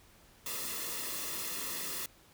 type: noise with comb filter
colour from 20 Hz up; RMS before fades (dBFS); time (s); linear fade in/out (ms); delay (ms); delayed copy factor
white; -38; 0.46-2.06; 2; 1.3; -0.65
effects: pink hiss -61 dBFS RMS until 2.33 s